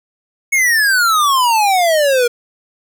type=exponential sweep; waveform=square; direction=down; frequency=2217 to 470 Hz; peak=-11 dBFS; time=0.52-2.28 s; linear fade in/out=10 ms; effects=none